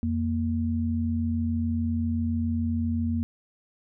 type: tone pair together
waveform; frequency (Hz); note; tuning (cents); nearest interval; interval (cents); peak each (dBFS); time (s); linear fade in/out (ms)
sine; 86.81 / 233.1; F2 / A#3; -10 / 0; octave + perfect fourth; 1710; -27 / -26; 0.03-3.23; 0
effects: none